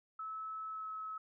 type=tone with pitch glide; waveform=sine; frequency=1300 to 1290.3 Hz; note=E6 to E6; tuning=-24 to -37 cents; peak=-40 dBFS; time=0.19-1.18 s; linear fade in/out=5 ms; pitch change=-13 cents; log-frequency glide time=0.7-0.88 s; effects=none